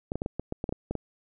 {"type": "clicks", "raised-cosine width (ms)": 2, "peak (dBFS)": -17, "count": 11, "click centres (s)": [0.119, 0.156, 0.219, 0.261, 0.396, 0.524, 0.641, 0.692, 0.725, 0.91, 0.953], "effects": []}